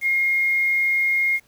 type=tone with quantisation; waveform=sine; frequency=2139 Hz; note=C7; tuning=38 cents sharp; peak=-17 dBFS; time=0.01-1.4 s; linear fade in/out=50 ms; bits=7; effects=pink hiss -59 dBFS RMS until 1.47 s